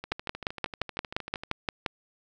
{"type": "two click trains", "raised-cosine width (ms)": 0.3, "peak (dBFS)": [-11, -21], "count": [11, 20], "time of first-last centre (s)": [[0.12, 1.862], [0.04, 1.513]], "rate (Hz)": [5.74, 12.9], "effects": []}